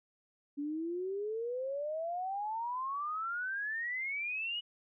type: exponential sweep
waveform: sine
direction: up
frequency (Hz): 282.4 to 2948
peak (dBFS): -34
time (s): 0.57-4.61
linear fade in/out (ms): 20
effects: none